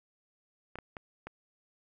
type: clicks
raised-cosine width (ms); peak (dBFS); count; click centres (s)
0.5; -26; 4; 0.756 / 0.787 / 0.968 / 1.27
effects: none